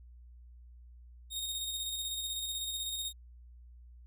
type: tone with tremolo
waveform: sawtooth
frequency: 3714 Hz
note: A#7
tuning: 7 cents flat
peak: -31 dBFS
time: 1.3-3.13 s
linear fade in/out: 50 ms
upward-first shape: square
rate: 16 Hz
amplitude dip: 30%
effects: added 60 Hz sine -51 dBFS peak until 4.06 s